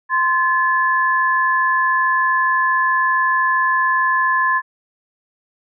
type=tone pair together; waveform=sine; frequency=1041 / 1723.6 Hz; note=C6 / A6; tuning=-9 / -36 cents; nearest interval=major sixth; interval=873 cents; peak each=-16 / -17 dBFS; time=0.09-4.62 s; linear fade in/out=50 ms; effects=none